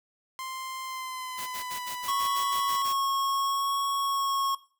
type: tone with pitch glide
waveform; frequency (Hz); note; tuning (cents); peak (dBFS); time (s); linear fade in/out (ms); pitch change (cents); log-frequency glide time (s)
sawtooth; 1046.5 to 991.2; C6 to B5; 0 to +6; -31; 0.39-2.82; 0; -94; 0.84-1.83
type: noise bursts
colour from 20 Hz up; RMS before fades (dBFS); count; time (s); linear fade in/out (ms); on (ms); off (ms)
white; -39; 10; 1.37-2.937; 20; 100; 63
type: tone with vibrato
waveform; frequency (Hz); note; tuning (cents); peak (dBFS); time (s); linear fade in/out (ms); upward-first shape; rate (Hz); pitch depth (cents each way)
square; 1100; C#6; -14; -27; 2.08-4.55; 5; sine; 0.7; 11
effects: noise-tail reverb RT60 0.4 s tail -17 dB re dry